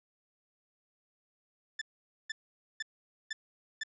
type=tone bursts; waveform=sawtooth; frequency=1760 Hz; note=A6; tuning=in tune; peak=-30 dBFS; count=5; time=1.79-3.835 s; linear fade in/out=5 ms; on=25 ms; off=480 ms; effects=resampled to 16000 Hz